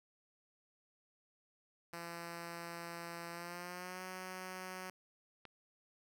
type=tone with pitch glide; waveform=5% pulse; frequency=170 to 185.39 Hz; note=F3 to F#3; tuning=-46 to +4 cents; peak=-33 dBFS; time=1.93-4.9 s; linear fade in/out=2 ms; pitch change=+150 cents; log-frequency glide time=3.31-4.03 s
type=click; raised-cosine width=0.3 ms; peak=-35 dBFS; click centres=5.453 s
effects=none